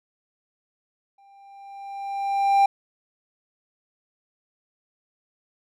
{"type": "tone with exponential growth", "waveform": "triangle", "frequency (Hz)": 793, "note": "G5", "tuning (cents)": 20, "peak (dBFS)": -11, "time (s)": [1.18, 2.66], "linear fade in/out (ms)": 5, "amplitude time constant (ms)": 320, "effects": []}